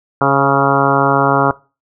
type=harmonic tone with a mistuned harmonic; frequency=138.59 Hz; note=C#3; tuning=in tune; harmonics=1 / 2 / 3 / 4 / 5 / 6 / 7 / 8 / 9 / 10; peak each=-19 / -19 / -19 / -19 / -19 / -19 / -19 / -19 / -19 / -19 dBFS; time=0.21-1.51 s; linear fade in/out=2 ms; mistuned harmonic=4; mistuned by=-20 cents; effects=noise-tail reverb RT60 0.3 s tail -20 dB re dry